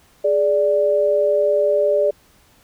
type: tone pair together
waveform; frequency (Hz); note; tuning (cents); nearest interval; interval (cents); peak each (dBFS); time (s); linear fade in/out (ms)
sine; 417.1 / 586; G#4 / D5; +7 / -4; tritone; 589; -19 / -15; 0.24-2.11; 10
effects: pink hiss -54 dBFS RMS until 2.63 s